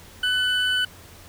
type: tone pair together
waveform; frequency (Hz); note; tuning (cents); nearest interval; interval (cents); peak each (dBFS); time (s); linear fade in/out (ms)
triangle; 1497 / 2997; F#6 / F#7; +20 / +22; octave; 1202; -21; 0.23-0.85; 5
effects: added 88 Hz sine -50 dBFS peak until 1.28 s + pink hiss -47 dBFS RMS until 1.28 s